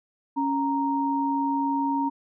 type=tone pair together; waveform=sine; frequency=277.2 / 931.7 Hz; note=C#4 / A#5; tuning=0 / -1 cents; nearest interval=octave + major sixth; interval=2099 cents; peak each=-25 dBFS; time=0.36-2.1 s; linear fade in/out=20 ms; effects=none